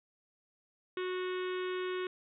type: harmonic tone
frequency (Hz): 367.3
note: F#4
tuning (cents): -13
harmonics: 1 / 3 / 4 / 5 / 6 / 7 / 8 / 9 / 10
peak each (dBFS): -34 / -44 / -46 / -48 / -50 / -51 / -52 / -53 / -54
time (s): 0.97-2.07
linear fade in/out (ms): 2
effects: none